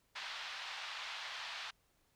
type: band-pass noise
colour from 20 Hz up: white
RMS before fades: -45 dBFS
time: 0.15-1.71 s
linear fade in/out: 10 ms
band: 780 to 4100 Hz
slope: 24 dB/octave
effects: pink hiss -75 dBFS RMS until 2.15 s